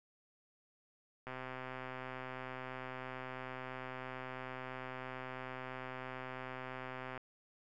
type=click train; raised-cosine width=0.5 ms; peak=-29 dBFS; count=763; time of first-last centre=1.27-7.177 s; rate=129 Hz; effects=none